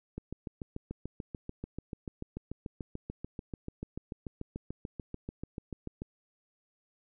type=click train; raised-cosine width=3 ms; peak=-25 dBFS; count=41; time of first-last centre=0.18-6.019 s; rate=6.85 Hz; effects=none